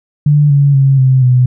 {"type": "tone with pitch steps", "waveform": "sine", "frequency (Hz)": [147.3, 141.63, 136.17, 130.93, 125.88], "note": ["D3", "C#3", "C#3", "C3", "B2"], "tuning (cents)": [6, 38, -31, 2, 33], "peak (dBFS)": -5, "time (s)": [0.26, 1.46], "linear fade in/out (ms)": 5, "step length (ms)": 240, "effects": []}